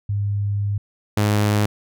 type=tone pair in turn; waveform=sine / sawtooth; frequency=101.6 / 104.4 Hz; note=G#2 / G#2; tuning=-38 / +10 cents; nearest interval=unison; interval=48 cents; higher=second; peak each=-19 / -12 dBFS; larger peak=second; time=0.09-0.78 / 1.17-1.66 s; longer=first; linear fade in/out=5 ms; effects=none